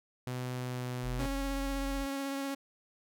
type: tone with pitch glide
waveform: sawtooth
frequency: 125.8 to 124.71 Hz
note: B2 to B2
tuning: +32 to +17 cents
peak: -31 dBFS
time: 0.27-1.26 s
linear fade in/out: 0 ms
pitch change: -15 cents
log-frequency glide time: 0.57-0.96 s
type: tone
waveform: sine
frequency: 43.65 Hz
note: F1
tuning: in tune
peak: -35 dBFS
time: 1.02-2.07 s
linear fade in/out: 50 ms
type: tone with vibrato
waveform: sawtooth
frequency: 275.2 Hz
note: C#4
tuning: 12 cents flat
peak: -30 dBFS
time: 1.19-2.55 s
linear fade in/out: 10 ms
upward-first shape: sine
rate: 16 Hz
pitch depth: 13 cents each way
effects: none